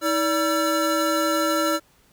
square tone cluster, 320.2 / 579 / 1347 Hz, D#4 / D5 / E6, +50 / -25 / +37 cents, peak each -25 dBFS, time 0.01-1.8 s, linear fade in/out 50 ms, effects pink hiss -59 dBFS RMS until 2.12 s

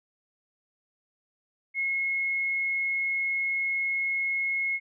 sine tone, 2169 Hz, C#7, 38 cents flat, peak -25 dBFS, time 1.74-4.8 s, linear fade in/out 50 ms, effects none

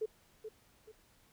sine tone with echo, 434.7 Hz, A4, 21 cents flat, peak -32 dBFS, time 0.01-0.06 s, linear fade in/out 10 ms, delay 430 ms, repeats 2, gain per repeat -9 dB, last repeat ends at 0.92 s, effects pink hiss -67 dBFS RMS until 1.32 s

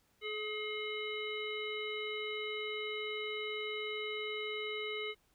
harmonic tone with a mistuned harmonic, 426.9 Hz, G#4, 48 cents sharp, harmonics 1 / 3 / 5 / 7 / 9, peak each -40 / -48 / -41 / -44 / -49 dBFS, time 0.21-5.15 s, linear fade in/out 50 ms, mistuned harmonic 3, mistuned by -22 cents, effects pink hiss -73 dBFS RMS until 5.34 s

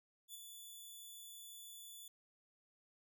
10% pulse tone with ADSR envelope, 3462 Hz, A7, 29 cents flat, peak -39 dBFS, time 0.28-2.08 s, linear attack 62 ms, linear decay 18 ms, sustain -5 dB, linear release 3 ms, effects none

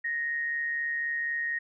sine tone with amplitude modulation, 1864.7 Hz, A#6, in tune, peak -26 dBFS, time 0.04-1.59 s, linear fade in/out 10 ms, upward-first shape sine, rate 144 Hz, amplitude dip 40%, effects none

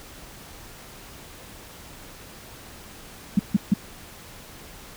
sine tone bursts, 201.3 Hz, G3, 46 cents sharp, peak -13 dBFS, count 3, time 3.37-3.739 s, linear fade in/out 5 ms, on 23 ms, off 150 ms, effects pink hiss -44 dBFS RMS until 4.96 s

